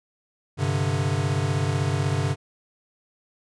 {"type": "chord", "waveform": "square", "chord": "G suspended fourth", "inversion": "none", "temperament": "equal", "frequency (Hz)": [98, 130.81, 146.83], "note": ["G2", "C3", "D3"], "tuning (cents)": [0, 0, 0], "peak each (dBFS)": -27, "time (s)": [0.57, 2.36], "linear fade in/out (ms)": 50, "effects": ["resampled to 22050 Hz"]}